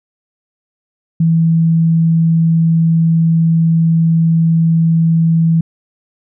sine tone, 164.1 Hz, E3, 8 cents flat, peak -8 dBFS, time 1.2-5.61 s, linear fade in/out 5 ms, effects none

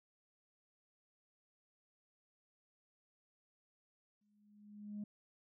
sine tone with exponential growth, 207.7 Hz, G#3, in tune, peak -38 dBFS, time 4.21-5.04 s, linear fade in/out 5 ms, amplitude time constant 180 ms, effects tanh soft clip ceiling -38 dBFS

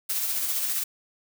blue noise with tremolo, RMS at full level -26 dBFS, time 0.09-0.84 s, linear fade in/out 10 ms, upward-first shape sine, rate 15 Hz, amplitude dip 35%, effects none

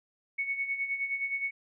sine tone with tremolo, 2217 Hz, C#7, in tune, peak -27 dBFS, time 0.38-1.51 s, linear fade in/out 10 ms, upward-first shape sine, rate 9.6 Hz, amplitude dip 65%, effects none

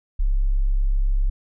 sine tone, 33.85 Hz, C#1, 40 cents flat, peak -16 dBFS, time 0.19-1.3 s, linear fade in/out 10 ms, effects none

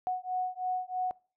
sine beating tone pair, 735 / 738.1 Hz, F#5 / F#5, -12 / -4 cents, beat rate 3.1 Hz, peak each -33 / -33 dBFS, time 0.07-1.11 s, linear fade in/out 0 ms, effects noise-tail reverb RT60 0.4 s tail -24 dB re dry

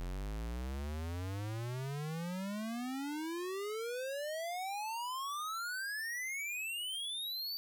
square exponential sweep, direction up, 42.93 to 4637 Hz, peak -38 dBFS, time 0-7.57 s, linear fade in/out 0 ms, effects none

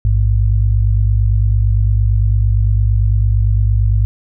sine tone pair together, 55 / 103.83 Hz, A1 / G#2, 0 / 0 cents, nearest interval major seventh, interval 1100 cents, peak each -12 / -13 dBFS, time 0.05-4.05 s, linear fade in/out 0 ms, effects none

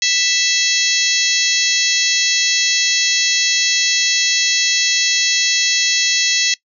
harmonic tone with a mistuned harmonic, 659.3 Hz, E5, in tune, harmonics 3 / 4 / 5 / 6 / 7 / 8 / 9 / 10, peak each -22 / -22 / -22 / -22 / -22 / -22 / -22 / -22 dBFS, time 0.02-6.54 s, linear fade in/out 2 ms, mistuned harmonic 7, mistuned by -91 cents, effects noise-tail reverb RT60 0.1 s tail -21 dB re dry

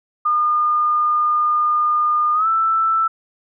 sine tone with pitch glide, 1215 to 1325 Hz, D#6 to E6, -42 to +9 cents, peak -14 dBFS, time 0.25-3.08 s, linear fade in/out 10 ms, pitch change +151 cents, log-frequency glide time 2.34-2.47 s, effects none

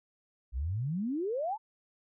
sine exponential sweep, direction up, 56.4 to 914 Hz, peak -30 dBFS, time 0.52-1.58 s, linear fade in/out 50 ms, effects none

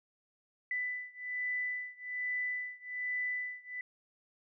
sine beating tone pair, 1991 / 1992.2 Hz, B6 / B6, +14 / +15 cents, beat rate 1.2 Hz, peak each -37 / -38 dBFS, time 0.71-3.81 s, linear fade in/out 2 ms, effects none

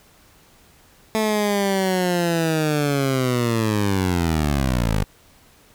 15% pulse linear sweep, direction down, 220 to 48.84 Hz, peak -12 dBFS, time 1.15-5.04 s, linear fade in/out 0 ms, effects pink hiss -53 dBFS RMS until 5.74 s

